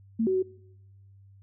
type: tone with pitch steps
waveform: sine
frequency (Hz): 225.4 / 376.7 / 373.9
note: A3 / F#4 / F#4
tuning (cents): +42 / +31 / +18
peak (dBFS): -22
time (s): 0.19-0.427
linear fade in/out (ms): 10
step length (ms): 79
effects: noise-tail reverb RT60 1.0 s tail -25 dB re dry + added 98 Hz sine -51 dBFS peak until 1.42 s